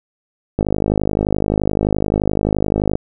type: click train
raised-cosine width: 2 ms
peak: -3 dBFS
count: 123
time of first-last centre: 0.59-2.954 s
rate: 51.6 Hz
effects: none

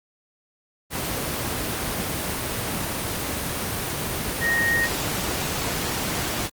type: tone in noise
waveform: sine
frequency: 1864.7 Hz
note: A#6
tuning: in tune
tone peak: -19 dBFS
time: 4.4-4.89 s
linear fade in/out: 50 ms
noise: pink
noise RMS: -26 dBFS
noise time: 0.9-6.5 s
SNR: +4 dB
effects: high-pass 60 Hz 12 dB/octave + Opus 24 kbps

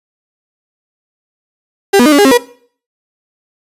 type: tone with pitch steps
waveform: 35% pulse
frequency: 396.3 / 242.9 / 304.4 / 286 / 408.7 / 267.8 / 483 Hz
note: G4 / B3 / D#4 / D4 / G#4 / C4 / B4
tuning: +19 / -29 / -38 / -46 / -28 / +40 / -39 cents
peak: -3 dBFS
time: 1.93-2.378 s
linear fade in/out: 10 ms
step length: 64 ms
effects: noise-tail reverb RT60 0.5 s tail -19 dB re dry + resampled to 32000 Hz

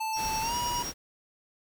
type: tone with pitch glide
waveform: square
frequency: 880 to 965.2 Hz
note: A5 to B5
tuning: 0 to -40 cents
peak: -30 dBFS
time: 0-0.83 s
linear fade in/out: 10 ms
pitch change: +160 cents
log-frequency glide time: 0.41-0.55 s
type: tone with tremolo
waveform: sine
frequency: 5610 Hz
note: F8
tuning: 7 cents sharp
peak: -33 dBFS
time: 0.13-0.92 s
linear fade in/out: 5 ms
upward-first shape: sine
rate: 9.7 Hz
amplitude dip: 65%
type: noise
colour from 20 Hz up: pink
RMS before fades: -38 dBFS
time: 0.15-0.94 s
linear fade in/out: 50 ms
effects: none

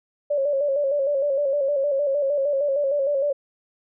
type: tone with vibrato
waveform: sine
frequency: 563 Hz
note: C#5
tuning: 27 cents sharp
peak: -19 dBFS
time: 0.3-3.33 s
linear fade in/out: 10 ms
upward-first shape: square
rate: 6.5 Hz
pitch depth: 60 cents each way
effects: none

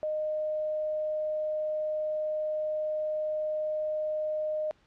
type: tone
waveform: sine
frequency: 615 Hz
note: D#5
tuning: 20 cents flat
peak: -28 dBFS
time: 0.03-4.71 s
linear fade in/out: 0 ms
effects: pink hiss -65 dBFS RMS until 4.86 s + low-pass 4000 Hz 12 dB/octave

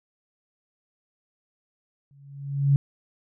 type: tone with exponential growth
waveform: sine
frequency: 140 Hz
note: C#3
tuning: 18 cents sharp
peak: -13 dBFS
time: 2.11-2.76 s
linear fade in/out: 0 ms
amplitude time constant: 140 ms
effects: none

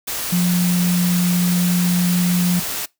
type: tone in noise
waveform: sine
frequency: 177.4 Hz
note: F3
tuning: 27 cents sharp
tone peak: -14 dBFS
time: 0.32-2.6 s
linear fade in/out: 10 ms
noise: white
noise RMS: -25 dBFS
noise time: 0.07-2.86 s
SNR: +8 dB
effects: noise-tail reverb RT60 0.2 s tail -23 dB re dry

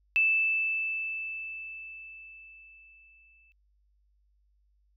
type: tone with exponential decay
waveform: sine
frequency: 2637 Hz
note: E7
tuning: in tune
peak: -20 dBFS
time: 0.16-3.52 s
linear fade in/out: 0 ms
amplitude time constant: 730 ms
effects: added 50 Hz sine -65 dBFS peak until 4.96 s

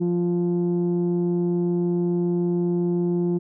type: tone pair together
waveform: sine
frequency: 174.6 / 349.2 Hz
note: F3 / F4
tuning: 0 / 0 cents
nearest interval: octave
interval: 1200 cents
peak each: -20 / -21 dBFS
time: 0-3.39 s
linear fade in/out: 20 ms
effects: tanh soft clip ceiling -16 dBFS

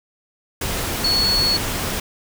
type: tone in noise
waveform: sine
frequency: 4384 Hz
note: C#8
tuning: 20 cents flat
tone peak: -16 dBFS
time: 1.04-1.57 s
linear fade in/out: 5 ms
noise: pink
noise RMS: -24 dBFS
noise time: 0.61-2 s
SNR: +5 dB
effects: none

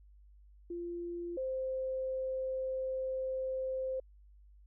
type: tone pair in turn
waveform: sine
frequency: 345.6 / 522.5 Hz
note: F4 / C5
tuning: -18 / -2 cents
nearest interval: perfect fifth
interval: 716 cents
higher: second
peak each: -37 / -33 dBFS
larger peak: second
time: 0.7-1.37 / 1.37-4 s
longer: second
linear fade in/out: 5 ms
effects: added 50 Hz sine -56 dBFS peak until 4.66 s

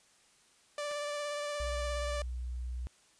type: tone with vibrato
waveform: sawtooth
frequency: 586 Hz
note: D5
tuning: 4 cents flat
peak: -31 dBFS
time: 0.78-2.22 s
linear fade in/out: 2 ms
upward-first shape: triangle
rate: 17 Hz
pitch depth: 20 cents each way
type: clicks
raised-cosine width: 0.3 ms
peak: -35 dBFS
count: 2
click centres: 0.911 / 0.917 s
type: tone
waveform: sine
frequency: 61.6 Hz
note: B1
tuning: 4 cents flat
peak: -35 dBFS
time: 1.6-2.87 s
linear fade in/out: 0 ms
effects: white hiss -65 dBFS RMS until 3.19 s + resampled to 22050 Hz

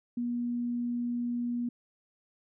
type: tone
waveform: sine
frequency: 240.5 Hz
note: B3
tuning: 46 cents flat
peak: -29 dBFS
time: 0.17-1.69 s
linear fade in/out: 5 ms
effects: none

